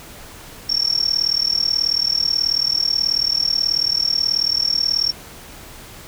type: tone with amplitude modulation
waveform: sine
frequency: 5480 Hz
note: F8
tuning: 34 cents flat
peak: -12 dBFS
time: 0.69-5.12 s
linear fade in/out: 10 ms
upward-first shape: sine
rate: 38.4 Hz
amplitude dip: 95%
effects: pink hiss -39 dBFS RMS until 6.07 s